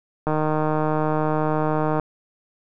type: click train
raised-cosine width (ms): 1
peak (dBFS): -9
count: 267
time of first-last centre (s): 0.27-1.997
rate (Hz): 154
effects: none